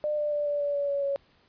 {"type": "tone with pitch steps", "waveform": "sine", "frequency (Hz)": [600, 593.8, 587.7, 581.6, 575.6, 569.6, 563.7, 557.9], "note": ["D5", "D5", "D5", "D5", "D5", "C#5", "C#5", "C#5"], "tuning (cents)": [37, 19, 1, -17, -35, 47, 29, 11], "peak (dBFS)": -25, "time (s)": [0.04, 1.16], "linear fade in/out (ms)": 0, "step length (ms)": 140, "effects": ["pink hiss -63 dBFS RMS until 1.48 s", "resampled to 11025 Hz"]}